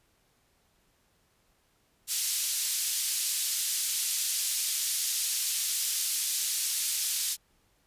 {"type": "band-pass noise", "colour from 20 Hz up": "white", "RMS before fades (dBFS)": -30, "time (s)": [2.07, 7.37], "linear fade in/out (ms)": 50, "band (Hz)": [3900, 11000], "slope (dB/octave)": 12, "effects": ["pink hiss -69 dBFS RMS until 7.86 s", "resampled to 32000 Hz"]}